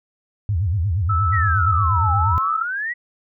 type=tone with vibrato; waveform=sine; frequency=92 Hz; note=F#2; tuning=9 cents flat; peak=-17 dBFS; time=0.49-2.38 s; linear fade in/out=0 ms; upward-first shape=sine; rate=8.5 Hz; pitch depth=260 cents each way
type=tone; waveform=sine; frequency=1311 Hz; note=E6; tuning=10 cents flat; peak=-19 dBFS; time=1.09-2.63 s; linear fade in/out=10 ms
type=exponential two-way sweep; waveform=sine; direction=down then up; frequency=1977 to 786 to 1977 Hz; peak=-22 dBFS; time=1.32-2.94 s; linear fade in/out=20 ms; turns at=2.15 s
effects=none